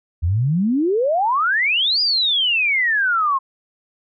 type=exponential two-way sweep; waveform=sine; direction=up then down; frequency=77.78 to 4978 to 1047 Hz; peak=-15 dBFS; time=0.22-3.39 s; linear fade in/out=20 ms; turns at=2.01 s; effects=none